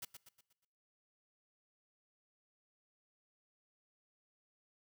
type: noise with echo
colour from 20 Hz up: white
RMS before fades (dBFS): -45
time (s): 0.02-0.05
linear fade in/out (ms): 5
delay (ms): 120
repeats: 5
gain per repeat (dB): -7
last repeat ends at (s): 0.65
effects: noise-tail reverb RT60 1.0 s tail -23 dB re dry